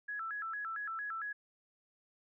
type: tone with vibrato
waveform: sine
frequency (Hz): 1492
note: F#6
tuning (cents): +14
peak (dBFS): -37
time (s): 0.08-1.33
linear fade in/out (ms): 10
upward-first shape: square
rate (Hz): 4.4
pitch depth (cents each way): 200
effects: none